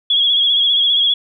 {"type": "tone with vibrato", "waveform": "sine", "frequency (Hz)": 3335, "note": "G#7", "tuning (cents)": 7, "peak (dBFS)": -11, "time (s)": [0.1, 1.14], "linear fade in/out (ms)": 5, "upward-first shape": "sine", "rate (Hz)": 15, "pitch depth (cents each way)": 50, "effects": []}